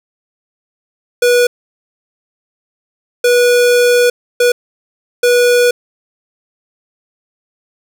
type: tone bursts at uneven times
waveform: square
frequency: 487 Hz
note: B4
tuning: 24 cents flat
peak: -8 dBFS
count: 4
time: 1.22-1.47 / 3.24-4.1 / 4.4-4.52 / 5.23-5.71 s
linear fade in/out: 5 ms
effects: none